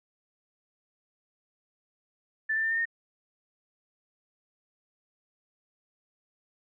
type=tone with pitch steps; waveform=sine; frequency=1760 / 1779.4 / 1799.1 / 1818.9 / 1839 Hz; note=A6 / A6 / A6 / A#6 / A#6; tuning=0 / +19 / +38 / -43 / -24 cents; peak=-25 dBFS; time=2.49-2.855 s; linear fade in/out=10 ms; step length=73 ms; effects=none